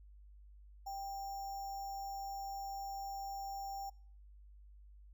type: tone with sample-and-hold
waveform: sine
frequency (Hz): 788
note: G5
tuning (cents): +9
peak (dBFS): -40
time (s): 0.86-3.9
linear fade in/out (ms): 10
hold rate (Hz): 6300
effects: noise-tail reverb RT60 0.5 s tail -25 dB re dry + added 50 Hz sine -55 dBFS peak until 5.13 s